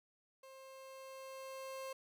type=tone with level ramp; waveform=30% pulse; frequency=531 Hz; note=C5; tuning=25 cents sharp; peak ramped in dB=-52 to -40 dBFS; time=0.43-1.93 s; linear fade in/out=5 ms; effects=none